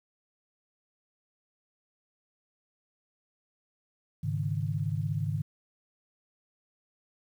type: chord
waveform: sine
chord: Ab suspended fourth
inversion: none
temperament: equal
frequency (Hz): 103.83 / 138.59 / 155.56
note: Ab2 / Db3 / Eb3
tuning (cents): 0 / 0 / 0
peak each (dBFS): -32 / -33 / -32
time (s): 4.23-5.42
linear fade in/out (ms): 10
effects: 10-bit